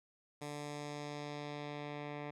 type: tone with low-pass filter sweep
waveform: 10% pulse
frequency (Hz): 146.83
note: D3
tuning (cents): 0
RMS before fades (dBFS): -44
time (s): 0.41-2.31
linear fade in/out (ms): 10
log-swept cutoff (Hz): 10000 to 2300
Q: 1.2
effects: none